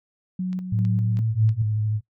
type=tone with tremolo; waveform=sine; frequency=184 Hz; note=F#3; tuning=9 cents flat; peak=-23 dBFS; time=0.39-1.2 s; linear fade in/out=5 ms; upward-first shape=square; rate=2.5 Hz; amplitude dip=45%
type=click train; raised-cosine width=0.2 ms; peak=-28 dBFS; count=4; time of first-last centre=0.53-1.492 s; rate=3.12 Hz
type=tone with pitch glide; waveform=sine; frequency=110 to 112.05 Hz; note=A2 to A2; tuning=0 to +32 cents; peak=-20 dBFS; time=0.72-1.62 s; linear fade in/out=5 ms; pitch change=+32 cents; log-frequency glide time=0.89-1.22 s
type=tone with vibrato; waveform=sine; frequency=107.3 Hz; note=A2; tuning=43 cents flat; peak=-21 dBFS; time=1.3-2.01 s; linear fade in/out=50 ms; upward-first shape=sine; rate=13 Hz; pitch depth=23 cents each way
effects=noise-tail reverb RT60 0.1 s tail -18 dB re dry